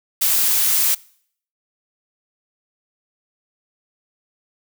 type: noise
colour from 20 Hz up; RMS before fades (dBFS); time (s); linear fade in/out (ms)
blue; -17; 0.21-0.95; 10
effects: noise-tail reverb RT60 0.6 s tail -23 dB re dry